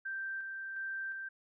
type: tone with tremolo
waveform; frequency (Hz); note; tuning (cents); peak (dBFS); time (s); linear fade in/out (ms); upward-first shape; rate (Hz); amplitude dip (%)
sine; 1568; G6; 0; -36; 0.05-1.29; 10; square; 1.4; 30
effects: none